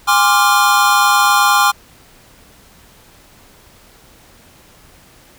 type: chord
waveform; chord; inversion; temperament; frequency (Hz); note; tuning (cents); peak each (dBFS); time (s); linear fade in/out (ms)
square; D half-diminished seventh; second; equal with one note detuned; 815.9 / 1046.5 / 1174.7 / 1396.9; Ab5 / C6 / D6 / F6; -31 / 0 / 0 / 0; -16; 0.07-1.72; 20
effects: pink hiss -46 dBFS RMS until 5.38 s